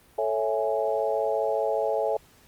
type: chord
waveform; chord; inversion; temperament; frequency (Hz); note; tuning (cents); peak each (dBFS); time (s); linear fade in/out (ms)
sine; A major seventh; none; equal; 440 / 554.4 / 659.3 / 830.6; A4 / C#5 / E5 / G#5; 0 / 0 / 0 / 0; -28 / -28 / -28 / -31; 0.18-2.17; 5
effects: pink hiss -57 dBFS RMS until 2.47 s + Opus 32 kbps